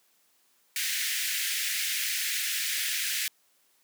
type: high-pass noise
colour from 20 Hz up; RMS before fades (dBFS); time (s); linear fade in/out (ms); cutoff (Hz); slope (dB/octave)
pink; -30; 0.76-3.28; 2; 1700; 48
effects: white hiss -67 dBFS RMS until 3.83 s + high-pass 200 Hz 12 dB/octave